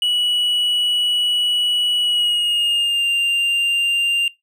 triangle tone with pitch glide, 2935 to 2791 Hz, F#7 to F7, -15 to -2 cents, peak -14 dBFS, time 0.02-4.28 s, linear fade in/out 2 ms, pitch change -87 cents, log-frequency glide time 2.01-3.06 s, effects noise-tail reverb RT60 0.2 s tail -22 dB re dry

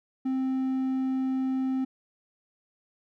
triangle tone, 262.3 Hz, C4, 4 cents sharp, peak -23 dBFS, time 0.25-1.85 s, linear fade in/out 10 ms, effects none

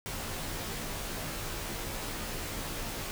pink noise with comb filter, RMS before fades -37 dBFS, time 0.06-3.11 s, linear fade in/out 0 ms, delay 16 ms, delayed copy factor -0.8, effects none

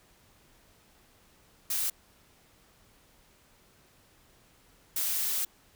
blue noise bursts at uneven times, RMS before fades -30 dBFS, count 2, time 1.7-1.9 / 4.96-5.45 s, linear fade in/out 5 ms, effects pink hiss -62 dBFS RMS until 5.75 s

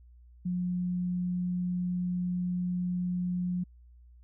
sine tone, 179.1 Hz, F3, 44 cents sharp, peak -28 dBFS, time 0.45-3.64 s, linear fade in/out 10 ms, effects added 60 Hz sine -52 dBFS peak until 4.23 s

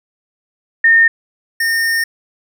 sine / square tone pair in turn, 1826 / 1826 Hz, A#6 / A#6, -36 / -36 cents, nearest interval unison, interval 0 cents, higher neither, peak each -6 / -14 dBFS, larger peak first, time 0.84-1.08 / 1.6-2.04 s, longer second, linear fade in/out 5 ms, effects none

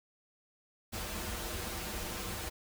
pink noise with comb filter, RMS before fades -39 dBFS, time 0.92-2.5 s, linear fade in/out 20 ms, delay 7.2 ms, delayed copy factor -1, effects none

